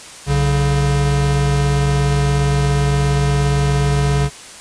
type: tone pair together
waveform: square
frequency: 63 / 141.28 Hz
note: B1 / C#3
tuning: +35 / +33 cents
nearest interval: octave + major second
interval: 1398 cents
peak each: -20 / -15 dBFS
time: 0.26-4.3 s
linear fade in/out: 50 ms
effects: white hiss -36 dBFS RMS until 4.6 s + resampled to 22050 Hz